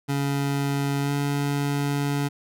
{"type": "tone with pitch glide", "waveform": "25% pulse", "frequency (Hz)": [140.5, 142.46], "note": ["C#3", "C#3"], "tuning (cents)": [24, 48], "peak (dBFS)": -19, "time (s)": [0.08, 2.29], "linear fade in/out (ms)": 20, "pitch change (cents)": 24, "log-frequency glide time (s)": [1.01, 1.12], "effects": []}